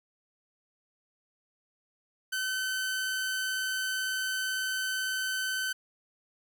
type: tone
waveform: sawtooth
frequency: 1526 Hz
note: G6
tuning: 47 cents flat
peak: -26 dBFS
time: 2.32-5.73 s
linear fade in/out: 10 ms
effects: none